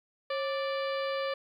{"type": "harmonic tone with a mistuned harmonic", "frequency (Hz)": 586, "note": "D5", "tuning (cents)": -4, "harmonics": [1, 2, 3, 4, 5, 6, 7, 8], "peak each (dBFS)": [-31, -37, -41, -43, -45, -47, -48, -49], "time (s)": [0.3, 1.34], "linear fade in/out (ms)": 5, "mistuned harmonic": 1, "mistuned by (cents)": -130, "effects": ["11-bit"]}